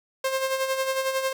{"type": "tone with tremolo", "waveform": "sawtooth", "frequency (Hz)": 530, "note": "C5", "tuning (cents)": 22, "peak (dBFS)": -18, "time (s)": [0.24, 1.33], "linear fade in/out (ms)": 5, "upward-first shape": "sine", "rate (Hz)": 11, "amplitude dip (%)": 55, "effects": ["8-bit"]}